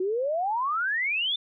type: exponential sweep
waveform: sine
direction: up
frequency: 358.1 to 3600 Hz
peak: -24 dBFS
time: 0-1.36 s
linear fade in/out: 5 ms
effects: none

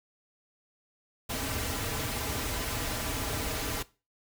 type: noise with comb filter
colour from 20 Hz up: pink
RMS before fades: -33 dBFS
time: 1.29-3.83 s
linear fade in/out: 10 ms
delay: 5.5 ms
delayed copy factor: -0.6
effects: noise-tail reverb RT60 0.3 s tail -19 dB re dry

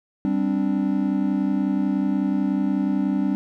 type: chord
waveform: triangle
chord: G suspended fourth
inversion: none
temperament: equal with one note detuned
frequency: 196 / 261.6 / 292.5 Hz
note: G3 / C4 / D4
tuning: 0 / 0 / -7 cents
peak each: -21 / -23 / -22 dBFS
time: 0.25-3.35 s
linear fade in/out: 0 ms
effects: none

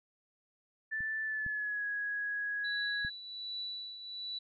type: tone with pitch glide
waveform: sine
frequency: 1760 to 1664.1 Hz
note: A6 to G#6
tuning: 0 to +3 cents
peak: -33 dBFS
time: 0.91-3.1 s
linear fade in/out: 20 ms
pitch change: -97 cents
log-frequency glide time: 1.23-1.85 s
type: clicks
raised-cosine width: 5 ms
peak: -37 / -33 / -32 dBFS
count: 3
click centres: 1.006 / 1.464 / 3.049 s
type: tone with tremolo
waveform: sine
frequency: 3951 Hz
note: B7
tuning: in tune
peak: -36 dBFS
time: 2.64-4.39 s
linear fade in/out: 10 ms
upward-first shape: triangle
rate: 1.3 Hz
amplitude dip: 65%
effects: none

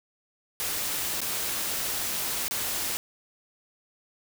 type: noise with dropouts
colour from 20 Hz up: white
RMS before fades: -30 dBFS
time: 0.6-2.97 s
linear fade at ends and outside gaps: 0 ms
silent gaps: 1.205-1.216 / 2.481-2.51 s
effects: none

